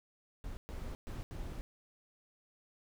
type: noise bursts at uneven times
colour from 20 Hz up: brown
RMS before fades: -42 dBFS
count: 4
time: 0.44-0.57 / 0.69-0.95 / 1.07-1.23 / 1.31-1.61 s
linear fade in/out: 0 ms
effects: none